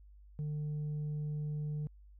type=tone with tanh clipping; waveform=sine; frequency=150 Hz; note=D3; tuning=37 cents sharp; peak=-35 dBFS; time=0.39-1.87 s; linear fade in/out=0 ms; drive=2 dB; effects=added 50 Hz sine -54 dBFS peak until 2.19 s